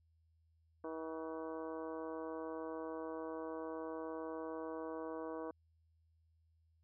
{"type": "harmonic tone with a mistuned harmonic", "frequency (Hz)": 160.4, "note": "E3", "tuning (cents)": -47, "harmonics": [2, 3, 4, 5, 6, 7, 8, 9], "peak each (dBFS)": [-46, -45, -49, -57, -52, -53, -65, -60], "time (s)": [0.84, 5.51], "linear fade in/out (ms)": 2, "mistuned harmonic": 9, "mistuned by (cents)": 70, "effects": ["added 81 Hz sine -70 dBFS peak until 6.83 s"]}